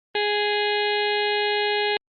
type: harmonic tone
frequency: 415.3 Hz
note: G#4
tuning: in tune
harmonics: 1 / 2 / 4 / 5 / 6 / 7 / 8 / 9 / 10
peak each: -24 / -27 / -30 / -31 / -32 / -32 / -33 / -34 / -34 dBFS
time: 0.15-1.97 s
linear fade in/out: 2 ms
effects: Opus 32 kbps